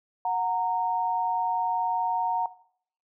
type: tone pair together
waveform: sine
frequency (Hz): 734.2 / 925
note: F#5 / A#5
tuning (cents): -14 / -14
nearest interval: major third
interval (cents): 400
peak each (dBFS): -27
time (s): 0.25-2.46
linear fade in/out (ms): 2
effects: noise-tail reverb RT60 0.6 s tail -18 dB re dry